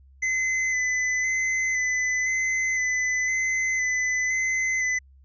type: tone with vibrato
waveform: square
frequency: 2027 Hz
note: B6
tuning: 45 cents sharp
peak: -23 dBFS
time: 0.22-4.99 s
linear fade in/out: 10 ms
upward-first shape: square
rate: 0.98 Hz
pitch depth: 16 cents each way
effects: added 67 Hz sine -50 dBFS peak until 5.24 s + resampled to 16000 Hz